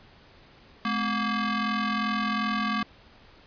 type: ring-modulated tone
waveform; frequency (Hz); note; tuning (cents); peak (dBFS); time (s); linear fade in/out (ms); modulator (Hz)
sawtooth; 468.9; A#4; +10; -18; 0.85-2.83; 2; 682
effects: pink hiss -54 dBFS RMS until 3.46 s + resampled to 11025 Hz